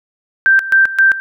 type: tone with tremolo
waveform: sine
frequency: 1568 Hz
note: G6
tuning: in tune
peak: -6 dBFS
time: 0.46-1.2 s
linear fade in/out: 0 ms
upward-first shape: square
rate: 3.8 Hz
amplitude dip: 80%
effects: none